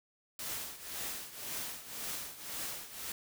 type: noise with tremolo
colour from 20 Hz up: white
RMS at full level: -38 dBFS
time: 0.39-3.12 s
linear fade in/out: 2 ms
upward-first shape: triangle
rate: 1.9 Hz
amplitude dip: 80%
effects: none